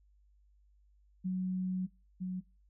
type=tone pair in turn; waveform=sine; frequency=185 / 184.06 Hz; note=F#3 / F#3; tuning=0 / -9 cents; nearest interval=unison; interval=9 cents; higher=first; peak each=-31 / -34 dBFS; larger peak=first; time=1.24-1.87 / 2.2-2.41 s; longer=first; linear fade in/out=20 ms; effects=noise-tail reverb RT60 0.3 s tail -24 dB re dry + added 50 Hz sine -63 dBFS peak until 2.69 s